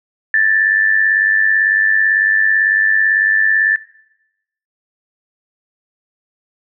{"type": "tone with amplitude modulation", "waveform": "sine", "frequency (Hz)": 1760, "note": "A6", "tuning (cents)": 0, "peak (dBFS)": -7, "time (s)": [0.34, 3.76], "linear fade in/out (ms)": 2, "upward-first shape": "sine", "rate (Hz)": 98, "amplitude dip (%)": 60, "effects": ["noise-tail reverb RT60 0.9 s tail -20 dB re dry"]}